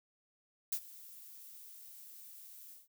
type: noise with ADSR envelope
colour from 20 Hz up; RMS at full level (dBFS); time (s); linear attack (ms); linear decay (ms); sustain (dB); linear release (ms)
violet; -33; 0.72-2.88; 7; 67; -20; 160
effects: none